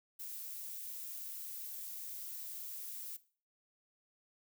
violet noise, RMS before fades -45 dBFS, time 0.19-3.17 s, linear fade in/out 10 ms, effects noise-tail reverb RT60 0.4 s tail -17 dB re dry

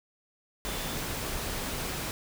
sine tone in noise, 3500 Hz, A7, 10 cents flat, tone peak -45 dBFS, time 0.66-0.96 s, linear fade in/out 0 ms, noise pink, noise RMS -34 dBFS, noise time 0.65-2.11 s, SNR -14 dB, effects none

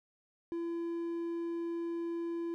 triangle tone, 337.8 Hz, E4, 42 cents sharp, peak -32 dBFS, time 0.52-2.54 s, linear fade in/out 0 ms, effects none

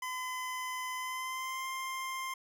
25% pulse tone with pitch glide, 1017 to 1052.3 Hz, C6 to C6, -50 to +10 cents, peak -32 dBFS, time 0.02-2.34 s, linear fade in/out 5 ms, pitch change +60 cents, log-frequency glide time 0.97-1.67 s, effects none

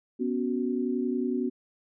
sine chord, B suspended second, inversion none, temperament just, 246.9 / 277.8 / 370.4 Hz, B3 / C#4 / F#4, 0 / +4 / +2 cents, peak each -28 / -32 / -31 dBFS, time 0.19-1.5 s, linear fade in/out 20 ms, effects none

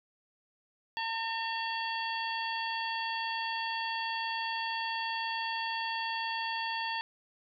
harmonic tone with a mistuned harmonic, 907 Hz, A#5, 48 cents flat, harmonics 1 / 2 / 3 / 4 / 5, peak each -35 / -38 / -40 / -41 / -42 dBFS, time 0.97-7.01 s, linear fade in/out 0 ms, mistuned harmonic 4, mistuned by -140 cents, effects none

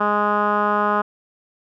10% pulse tone with low-pass filter, 207.7 Hz, G#3, in tune, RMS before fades -19 dBFS, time 0-1.02 s, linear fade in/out 10 ms, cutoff 1300 Hz, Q 3.3, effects none

